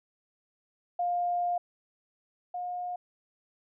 sine tone pair in turn, 705 / 715.7 Hz, F5 / F5, +16 / +42 cents, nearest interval unison, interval 26 cents, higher second, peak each -26 / -32 dBFS, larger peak first, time 0.99-1.58 / 2.54-2.96 s, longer first, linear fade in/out 5 ms, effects none

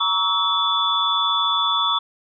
sine tone cluster, 941 / 1127 / 1306 / 3459 Hz, A#5 / C#6 / E6 / A7, +16 / +28 / -17 / -30 cents, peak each -26 / -23 / -25 / -20 dBFS, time 0-1.99 s, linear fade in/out 10 ms, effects none

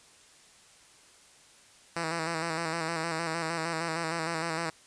5% pulse tone with vibrato, 164.2 Hz, E3, 6 cents flat, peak -19 dBFS, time 1.96-4.7 s, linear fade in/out 5 ms, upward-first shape square, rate 6.5 Hz, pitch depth 44 cents each way, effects white hiss -57 dBFS RMS until 4.86 s + resampled to 22050 Hz

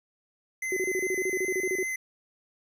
square tone with vibrato, 2046 Hz, C7, 39 cents flat, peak -30 dBFS, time 0.62-1.96 s, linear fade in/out 5 ms, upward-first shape triangle, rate 5 Hz, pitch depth 14 cents each way
sine tone bursts, 374.7 Hz, F#4, 22 cents sharp, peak -26 dBFS, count 15, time 0.72-1.83 s, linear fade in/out 2 ms, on 46 ms, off 30 ms
effects resampled to 32000 Hz

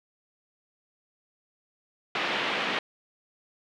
white band-pass noise, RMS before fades -29 dBFS, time 2.15-2.79 s, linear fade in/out 2 ms, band 180 to 3100 Hz, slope 24 dB/octave, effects none

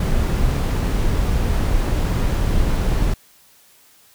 brown noise, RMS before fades -18 dBFS, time 0-3.14 s, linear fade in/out 5 ms, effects white hiss -52 dBFS RMS until 4.14 s

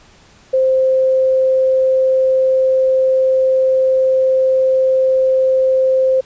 sine tone, 523.3 Hz, C5, in tune, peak -10 dBFS, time 0.53-6.21 s, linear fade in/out 10 ms, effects pink hiss -47 dBFS RMS until 6.25 s + resampled to 16000 Hz

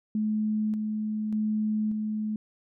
sine tone with tremolo, 214.5 Hz, A3, 44 cents flat, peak -24 dBFS, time 0.15-2.36 s, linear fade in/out 2 ms, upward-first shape square, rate 0.85 Hz, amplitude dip 30%, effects none

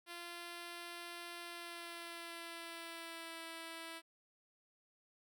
5% pulse tone with pitch glide, 345 to 329.4 Hz, F4 to E4, -21 to -1 cents, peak -35 dBFS, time 0.06-4.02 s, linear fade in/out 50 ms, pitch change -80 cents, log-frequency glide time 1.41-3.43 s, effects none

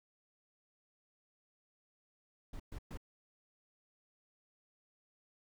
brown noise bursts, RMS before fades -44 dBFS, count 3, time 2.53-2.974 s, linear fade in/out 5 ms, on 68 ms, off 120 ms, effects none

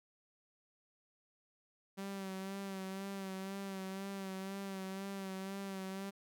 sawtooth tone with vibrato, 193.4 Hz, G3, 23 cents flat, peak -37 dBFS, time 1.97-6.11 s, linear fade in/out 20 ms, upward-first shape sine, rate 2 Hz, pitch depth 35 cents each way, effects none

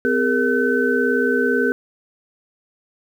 sine tone cluster, 255.2 / 408.7 / 466.7 / 1519 Hz, C4 / G#4 / A#4 / F#6, -43 / -28 / +2 / +45 cents, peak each -21 dBFS, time 0.05-1.72 s, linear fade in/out 0 ms, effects 8-bit

